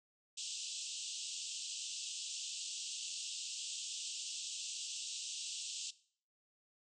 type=band-pass noise; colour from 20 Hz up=white; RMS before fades=-44 dBFS; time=0.37-5.91 s; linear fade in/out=10 ms; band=2700 to 8200 Hz; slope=96 dB/octave; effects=noise-tail reverb RT60 0.5 s tail -18 dB re dry